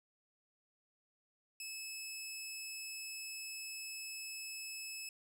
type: tone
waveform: 15% pulse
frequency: 2600 Hz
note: E7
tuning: 24 cents flat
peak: -36 dBFS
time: 1.6-5.09 s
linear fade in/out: 2 ms
effects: none